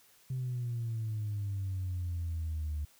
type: exponential sweep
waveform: sine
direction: down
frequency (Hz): 130.81 to 73.42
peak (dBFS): -31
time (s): 0.3-2.85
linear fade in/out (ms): 5
effects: tanh soft clip ceiling -29 dBFS + white hiss -63 dBFS RMS until 2.99 s